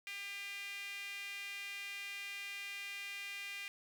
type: tone with high-pass filter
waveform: sawtooth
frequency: 400 Hz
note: G4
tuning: 35 cents sharp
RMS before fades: -45 dBFS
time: 0.07-3.68 s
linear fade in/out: 0 ms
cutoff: 2300 Hz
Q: 4.9
effects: none